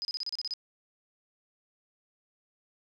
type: tone bursts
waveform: sine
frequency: 5000 Hz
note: D#8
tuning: 8 cents sharp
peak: -31 dBFS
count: 9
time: 0.02-0.537 s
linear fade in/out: 0 ms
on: 29 ms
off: 32 ms
effects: none